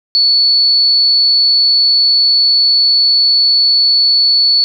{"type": "tone", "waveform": "sine", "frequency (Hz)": 4435, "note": "C#8", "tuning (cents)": 0, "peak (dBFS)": -7, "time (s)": [0.15, 4.64], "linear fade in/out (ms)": 0, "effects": []}